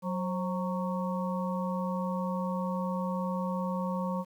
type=harmonic tone with a mistuned harmonic; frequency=185 Hz; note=F#3; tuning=in tune; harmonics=1 / 3 / 5 / 6; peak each=-31 / -36 / -38 / -39 dBFS; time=0.02-4.25 s; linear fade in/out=50 ms; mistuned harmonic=3; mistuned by=-72 cents; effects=10-bit